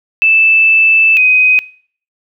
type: tone pair in turn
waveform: sine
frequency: 2637 / 2511 Hz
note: E7 / D#7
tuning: 0 / +15 cents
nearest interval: minor second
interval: 85 cents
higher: first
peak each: -6 dBFS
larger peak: neither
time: 0.22-1.17 / 1.17-1.59 s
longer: first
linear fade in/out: 0 ms
effects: noise-tail reverb RT60 0.5 s tail -21 dB re dry